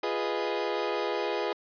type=chord; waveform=30% pulse; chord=F half-diminished seventh; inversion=none; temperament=equal; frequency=349.2 / 415.3 / 493.9 / 622.3 Hz; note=F4 / Ab4 / Cb5 / Eb5; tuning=0 / 0 / 0 / 0 cents; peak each=-32 / -29 / -31 / -33 dBFS; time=0.03-1.53 s; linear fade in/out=5 ms; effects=resampled to 11025 Hz